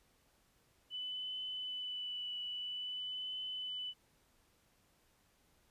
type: tone with vibrato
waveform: sine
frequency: 2989 Hz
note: F#7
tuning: 17 cents sharp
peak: -39 dBFS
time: 0.9-3.94 s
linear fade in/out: 50 ms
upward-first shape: triangle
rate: 0.5 Hz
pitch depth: 20 cents each way
effects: pink hiss -72 dBFS RMS until 5.7 s + resampled to 32000 Hz